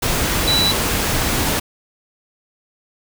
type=tone in noise; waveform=sine; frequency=3951 Hz; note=B7; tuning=in tune; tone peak=-15 dBFS; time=0.47-0.72 s; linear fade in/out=10 ms; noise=pink; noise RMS=-19 dBFS; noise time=0.02-1.6 s; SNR=+1 dB; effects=none